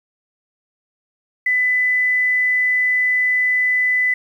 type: tone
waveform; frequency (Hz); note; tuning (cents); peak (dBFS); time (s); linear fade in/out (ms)
sine; 2000; B6; +21; -14; 1.46-4.14; 5
effects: 8-bit